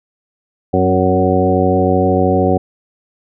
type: harmonic tone with a mistuned harmonic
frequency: 93 Hz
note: F#2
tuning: 9 cents sharp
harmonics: 1 / 2 / 3 / 4 / 5 / 6 / 8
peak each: -18 / -18 / -18 / -18 / -18 / -18 / -18 dBFS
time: 0.73-2.58 s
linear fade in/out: 10 ms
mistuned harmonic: 3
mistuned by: -21 cents
effects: none